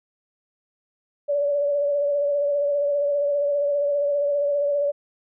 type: tone with vibrato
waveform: sine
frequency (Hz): 574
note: D5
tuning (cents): -40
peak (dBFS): -19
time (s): 1.28-4.92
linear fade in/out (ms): 20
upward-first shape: sine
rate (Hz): 15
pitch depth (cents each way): 29
effects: none